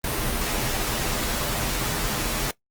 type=noise with comb filter; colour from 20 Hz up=pink; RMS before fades=-26 dBFS; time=0.04-2.51 s; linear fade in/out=2 ms; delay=11 ms; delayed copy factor=-0.6; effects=noise-tail reverb RT60 0.1 s tail -18 dB re dry + Opus 32 kbps